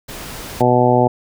pink noise, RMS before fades -31 dBFS, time 0.08-0.62 s, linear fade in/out 10 ms
harmonic tone, 123.47 Hz, B2, in tune, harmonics 1 / 2 / 3 / 4 / 5 / 6 / 7, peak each -18 / -18 / -18 / -18 / -18 / -18 / -18 dBFS, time 0.6-1.08 s, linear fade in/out 10 ms
effects none

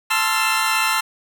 20% pulse chord, F major seventh, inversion first, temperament equal with one note detuned, 880 / 1046.5 / 1318.5 / 1375.3 Hz, A5 / C6 / E6 / F6, 0 / 0 / 0 / -27 cents, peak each -18 dBFS, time 0.1-1.01 s, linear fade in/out 10 ms, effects none

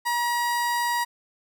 30% pulse tone, 956 Hz, A#5, 43 cents sharp, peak -20 dBFS, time 0.05-1.05 s, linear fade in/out 20 ms, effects none

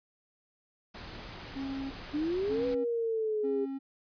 pink noise, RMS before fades -44 dBFS, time 0.94-2.75 s, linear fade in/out 10 ms
triangle tone bursts, 271 Hz, C#4, 39 cents flat, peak -32 dBFS, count 3, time 1.55-3.79 s, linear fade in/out 20 ms, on 360 ms, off 580 ms
sine exponential two-way sweep, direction up then down, 287 to 494.4 to 401.9 Hz, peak -28 dBFS, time 2.13-3.66 s, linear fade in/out 20 ms, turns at 2.66 s
effects resampled to 11025 Hz

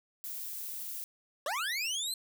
violet noise, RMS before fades -40 dBFS, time 0.24-1.04 s, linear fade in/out 0 ms
25% pulse linear sweep, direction up, 523.3 to 4186 Hz, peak -28 dBFS, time 1.46-2.14 s, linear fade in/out 2 ms
effects none

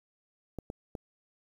clicks, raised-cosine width 2 ms, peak -24 dBFS, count 3, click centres 0.587 / 0.701 / 0.952 s, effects 9-bit

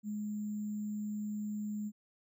sine tone with sample-and-hold, 209.7 Hz, G#3, 17 cents sharp, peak -35 dBFS, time 0.03-1.92 s, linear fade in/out 50 ms, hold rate 7350 Hz, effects none

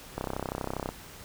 click train, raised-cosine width 1 ms, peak -17 dBFS, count 24, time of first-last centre 0.18-0.89 s, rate 32.4 Hz, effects pink hiss -47 dBFS RMS until 1.24 s

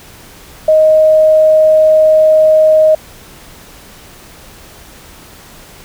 sine tone, 625 Hz, D#5, 8 cents sharp, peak -4 dBFS, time 0.68-2.95 s, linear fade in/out 5 ms, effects pink hiss -37 dBFS RMS until 5.84 s

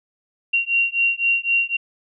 sine beating tone pair, 2754 / 2757.9 Hz, F7 / F7, -25 / -22 cents, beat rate 3.9 Hz, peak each -20 / -20 dBFS, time 0.53-1.77 s, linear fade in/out 10 ms, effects none

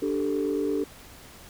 sine chord, D suspended fourth, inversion none, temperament just, 293.7 / 391.6 / 440.5 Hz, D4 / G4 / A4, 0 / -2 / +2 cents, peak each -27 / -28 / -28 dBFS, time 0.02-0.84 s, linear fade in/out 5 ms, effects tanh soft clip ceiling -17 dBFS + pink hiss -48 dBFS RMS until 1.49 s

